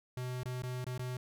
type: tone with dropouts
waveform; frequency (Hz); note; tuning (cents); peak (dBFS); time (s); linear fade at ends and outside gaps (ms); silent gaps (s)
square; 126; B2; +35; -37; 0.17-1.17; 2; 0.433-0.456 / 0.622-0.634 / 0.844-0.866 / 0.979-0.993
effects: none